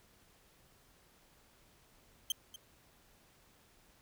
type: tone with echo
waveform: sawtooth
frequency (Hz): 3136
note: G7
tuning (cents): 0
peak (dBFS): -28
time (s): 2.3-2.32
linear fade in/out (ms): 2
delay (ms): 240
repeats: 1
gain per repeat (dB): -15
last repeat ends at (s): 2.56
effects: pink hiss -66 dBFS RMS until 4.01 s